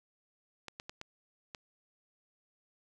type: clicks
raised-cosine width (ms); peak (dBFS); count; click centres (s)
0.2; -25; 5; 0.683 / 0.799 / 0.895 / 1.014 / 1.548
effects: none